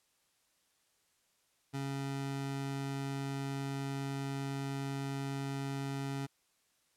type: tone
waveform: 25% pulse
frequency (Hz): 137.7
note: C#3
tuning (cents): -11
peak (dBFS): -32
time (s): 1.73-6.27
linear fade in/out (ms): 20
effects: white hiss -74 dBFS RMS until 6.96 s + low-pass 11000 Hz 12 dB/octave